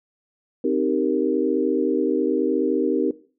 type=chord; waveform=sine; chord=C minor seventh; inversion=none; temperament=equal; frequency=261.6 / 311.1 / 392 / 466.2 Hz; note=C4 / Eb4 / G4 / Bb4; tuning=0 / 0 / 0 / 0 cents; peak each=-24 dBFS; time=0.64-3.11 s; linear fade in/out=5 ms; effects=noise-tail reverb RT60 0.4 s tail -18 dB re dry